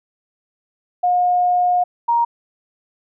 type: tone pair in turn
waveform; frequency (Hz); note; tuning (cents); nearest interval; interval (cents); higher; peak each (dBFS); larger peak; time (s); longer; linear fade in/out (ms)
sine; 717 / 939.1; F5 / A#5; +45 / +13; perfect fourth; 468; second; -13; neither; 1.03-1.84 / 2.08-2.25; first; 10
effects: none